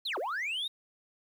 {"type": "linear two-way sweep", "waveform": "sine", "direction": "down then up", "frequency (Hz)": [4381, 336.1, 3815], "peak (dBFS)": -29, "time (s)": [0.05, 0.68], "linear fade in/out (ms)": 10, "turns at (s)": 0.18, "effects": ["tanh soft clip ceiling -30 dBFS", "10-bit"]}